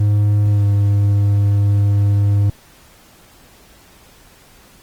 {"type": "tone with pitch glide", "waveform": "triangle", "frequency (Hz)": [103.5, 101.43], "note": ["G#2", "G#2"], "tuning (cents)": [-5, -40], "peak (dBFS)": -9, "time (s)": [0, 2.5], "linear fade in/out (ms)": 5, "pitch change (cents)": -35, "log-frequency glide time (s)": [0.5, 0.64], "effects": ["pink hiss -47 dBFS RMS until 4.82 s", "Opus 24 kbps"]}